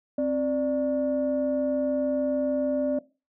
sine tone pair together, 263.4 / 590 Hz, C4 / D5, +12 / +8 cents, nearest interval octave + major second, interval 1396 cents, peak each -25 / -24 dBFS, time 0.18-2.99 s, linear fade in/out 5 ms, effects noise-tail reverb RT60 0.3 s tail -19 dB re dry + tanh soft clip ceiling -17 dBFS

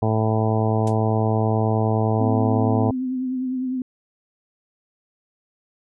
harmonic tone, 109.8 Hz, A2, 3 cents flat, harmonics 1 / 2 / 3 / 4 / 5 / 6 / 7 / 8 / 9, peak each -20 / -25 / -29 / -26 / -32 / -28 / -28 / -33 / -34 dBFS, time 0.02-2.91 s, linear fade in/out 5 ms
blue noise with exponential decay, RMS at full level -29 dBFS, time 0.87-0.96 s, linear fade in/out 2 ms, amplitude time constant 18 ms
sine tone with vibrato, 256.7 Hz, C4, 33 cents flat, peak -22 dBFS, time 2.2-3.82 s, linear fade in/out 2 ms, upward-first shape triangle, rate 9.9 Hz, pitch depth 42 cents each way
effects resampled to 22050 Hz

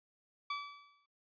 sawtooth tone with exponential decay, 1151 Hz, D6, 35 cents flat, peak -30 dBFS, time 0.5-1.06 s, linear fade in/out 5 ms, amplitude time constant 120 ms, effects noise-tail reverb RT60 0.1 s tail -19 dB re dry + resampled to 11025 Hz

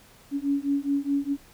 sine beating tone pair, 279.1 / 283.9 Hz, C#4 / C#4, +12 / +41 cents, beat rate 4.8 Hz, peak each -26 dBFS, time 0.31-1.37 s, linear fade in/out 50 ms, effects pink hiss -54 dBFS RMS until 1.53 s

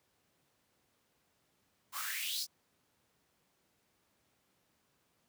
white noise with high-pass filter sweep, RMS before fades -38 dBFS, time 1.92-2.47 s, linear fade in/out 50 ms, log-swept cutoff 960 to 5400 Hz, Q 5.6, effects pink hiss -75 dBFS RMS until 5.28 s + high-pass 100 Hz 12 dB/octave

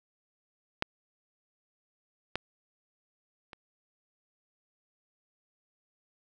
clicks, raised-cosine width 0.3 ms, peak -11 / -14 / -28 dBFS, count 3, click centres 0.824 / 2.356 / 3.532 s, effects none

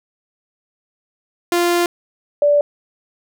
sawtooth / sine tone pair in turn, 347.7 / 582.6 Hz, F4 / D5, -8 / -14 cents, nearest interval major sixth, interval 894 cents, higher second, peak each -10 / -10 dBFS, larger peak neither, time 1.52-1.86 / 2.42-2.61 s, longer first, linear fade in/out 2 ms, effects none

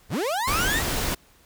35% pulse linear sweep, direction up, 53.7 to 1986 Hz, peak -22 dBFS, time 0.09-0.83 s, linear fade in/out 50 ms
pink noise, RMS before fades -26 dBFS, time 0.47-1.15 s, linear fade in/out 10 ms
effects pink hiss -57 dBFS RMS until 1.45 s

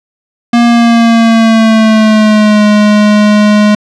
square tone with pitch glide, 236.6 to 209.6 Hz, A#3 to G#3, +26 to +16 cents, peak -4 dBFS, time 0.53-3.75 s, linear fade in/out 5 ms, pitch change -210 cents, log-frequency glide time 0.65-2.65 s, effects low-pass 5000 Hz 12 dB/octave

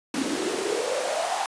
pink noise with high-pass filter sweep, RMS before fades -27 dBFS, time 0.14-1.46 s, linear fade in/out 2 ms, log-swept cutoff 250 to 830 Hz, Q 7.3, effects resampled to 22050 Hz

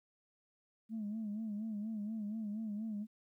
sine tone with vibrato, 214.2 Hz, A3, 46 cents flat, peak -36 dBFS, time 0.89-3.07 s, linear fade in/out 50 ms, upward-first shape sine, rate 4.2 Hz, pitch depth 84 cents each way, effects tanh soft clip ceiling -34 dBFS + 13-bit

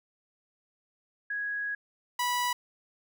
sine / sawtooth tone pair in turn, 1661.2 / 981 Hz, G#6 / B5, 0 / -12 cents, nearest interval major sixth, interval 912 cents, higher first, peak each -30 / -23 dBFS, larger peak second, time 1.3-1.75 / 2.19-2.53 s, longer first, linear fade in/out 5 ms, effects none

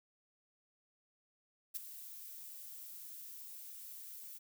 violet noise with ADSR envelope, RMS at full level -37 dBFS, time 1.74-4.39 s, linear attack 23 ms, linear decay 13 ms, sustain -13 dB, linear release 21 ms, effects none

